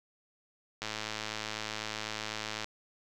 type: click train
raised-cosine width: 0.2 ms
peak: -18 dBFS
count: 198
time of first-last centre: 0.82-2.644 s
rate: 108 Hz
effects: none